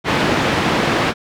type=band-pass noise; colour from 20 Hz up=pink; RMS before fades=-17 dBFS; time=0.04-1.14 s; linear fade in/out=50 ms; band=140 to 3000 Hz; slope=12 dB/octave; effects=none